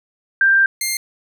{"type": "tone pair in turn", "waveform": ["sine", "10% pulse"], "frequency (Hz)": [1581, 2110], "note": ["G6", "C7"], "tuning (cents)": [14, 14], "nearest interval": "perfect fourth", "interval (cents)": 500, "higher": "second", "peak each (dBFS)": -10, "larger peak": "neither", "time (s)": [[0.41, 0.66], [0.81, 0.97]], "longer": "first", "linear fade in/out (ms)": 2, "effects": []}